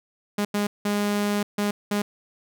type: tone bursts at uneven times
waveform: sawtooth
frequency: 205.6 Hz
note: G#3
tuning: 17 cents flat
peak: -18 dBFS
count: 5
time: 0.38-0.45 / 0.54-0.67 / 0.85-1.43 / 1.58-1.71 / 1.91-2.02 s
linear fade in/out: 5 ms
effects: none